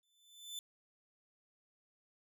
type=tone with exponential growth; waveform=sawtooth; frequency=3520 Hz; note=A7; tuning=in tune; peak=-37 dBFS; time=0.03-0.59 s; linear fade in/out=1 ms; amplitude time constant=120 ms; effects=none